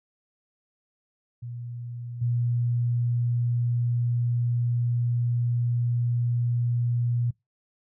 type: tone with level steps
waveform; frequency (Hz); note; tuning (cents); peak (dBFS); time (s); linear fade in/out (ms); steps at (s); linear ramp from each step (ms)
sine; 120; B2; -49; -33 / -22; 1.42-7.31; 10; 2.21; 10
effects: noise-tail reverb RT60 0.2 s tail -24 dB re dry